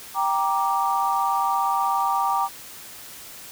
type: chord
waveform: sine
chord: G minor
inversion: none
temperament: just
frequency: 784 / 940.8 / 1176 Hz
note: G5 / Bb5 / D6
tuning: 0 / +16 / +2 cents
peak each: -24 dBFS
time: 0.14-2.49 s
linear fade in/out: 50 ms
effects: white hiss -41 dBFS RMS until 3.51 s